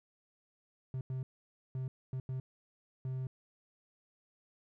triangle tone bursts at uneven times, 130 Hz, C3, 11 cents flat, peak -33 dBFS, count 6, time 0.94-1.01 / 1.1-1.23 / 1.75-1.88 / 2.13-2.2 / 2.29-2.4 / 3.05-3.27 s, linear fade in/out 2 ms, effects none

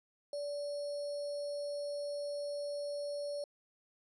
sine tone with sample-and-hold, 577 Hz, D5, 31 cents flat, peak -36 dBFS, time 0.33-3.44 s, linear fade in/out 2 ms, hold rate 4900 Hz, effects resampled to 24000 Hz

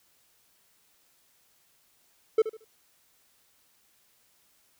triangle tone with echo, 440 Hz, A4, in tune, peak -15 dBFS, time 2.38-2.42 s, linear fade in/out 5 ms, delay 75 ms, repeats 3, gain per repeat -12 dB, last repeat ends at 2.645 s, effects white hiss -66 dBFS RMS until 4.79 s

